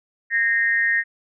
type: tone with amplitude modulation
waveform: sine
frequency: 1850 Hz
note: A#6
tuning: 14 cents flat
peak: -13 dBFS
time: 0.3-1.04 s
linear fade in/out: 50 ms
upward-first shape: sine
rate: 219 Hz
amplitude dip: 80%
effects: none